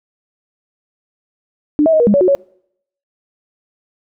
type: tone with pitch steps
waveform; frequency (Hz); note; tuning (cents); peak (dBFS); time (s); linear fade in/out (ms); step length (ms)
sine; 297.7 / 648 / 627 / 477.4 / 205 / 566 / 366.5 / 557; D4 / E5 / D#5 / A#4 / G#3 / C#5 / F#4 / C#5; +24 / -30 / +13 / +41 / -22 / +36 / -16 / +8; -8; 1.79-2.35; 0; 70
effects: noise-tail reverb RT60 0.7 s tail -26 dB re dry